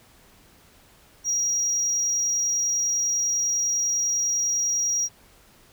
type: tone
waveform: triangle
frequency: 5710 Hz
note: F8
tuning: 37 cents sharp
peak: -19 dBFS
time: 1.24-5.09 s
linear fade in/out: 50 ms
effects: tanh soft clip ceiling -17 dBFS + pink hiss -55 dBFS RMS until 5.72 s